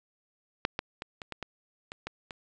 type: clicks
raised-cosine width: 0.3 ms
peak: -9 / -14 / -21 / -24 / -21 / -19 / -24 / -19 / -24 dBFS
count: 9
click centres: 0.651 / 0.791 / 1.021 / 1.218 / 1.323 / 1.427 / 1.919 / 2.07 / 2.308 s
effects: resampled to 16000 Hz + 7-bit